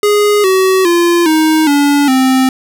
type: tone with pitch steps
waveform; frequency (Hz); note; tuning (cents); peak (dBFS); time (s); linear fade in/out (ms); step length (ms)
square; 414.4 / 377.8 / 344.5 / 314.1 / 286.3 / 261.1; G#4 / F#4 / F4 / D#4 / D4 / C4; -4 / +36 / -24 / +16 / -44 / -3; -8; 0.03-2.49; 2; 410
effects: none